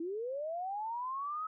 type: linear sweep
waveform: sine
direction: up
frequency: 318 to 1288 Hz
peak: -35 dBFS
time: 0-1.47 s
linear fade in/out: 5 ms
effects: none